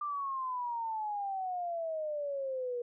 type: exponential sweep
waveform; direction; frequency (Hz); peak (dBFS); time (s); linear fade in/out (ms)
sine; down; 1194 to 477.5; -33; 0.01-2.82; 5
effects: none